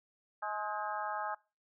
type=harmonic tone with a mistuned harmonic; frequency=210.7 Hz; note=G#3; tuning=25 cents sharp; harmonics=3 / 4 / 5 / 6 / 7 / 8; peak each=-44 / -38 / -44 / -40 / -50 / -44 dBFS; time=0.42-1.35 s; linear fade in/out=10 ms; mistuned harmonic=8; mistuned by=-72 cents; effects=noise-tail reverb RT60 0.3 s tail -22 dB re dry